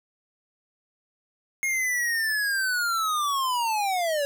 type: linear sweep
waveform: square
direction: down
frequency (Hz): 2157 to 556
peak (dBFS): -24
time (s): 1.63-4.25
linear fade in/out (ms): 0
effects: none